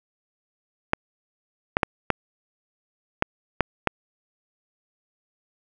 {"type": "clicks", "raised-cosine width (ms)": 0.5, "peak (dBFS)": -3, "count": 7, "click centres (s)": [0.934, 1.769, 1.832, 2.103, 3.224, 3.607, 3.873], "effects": []}